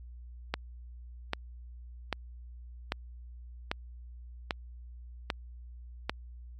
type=click train; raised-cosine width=0.3 ms; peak=-13 dBFS; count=8; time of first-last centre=0.54-6.096 s; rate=1.26 Hz; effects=added 60 Hz sine -44 dBFS peak until 6.59 s + MP3 64 kbps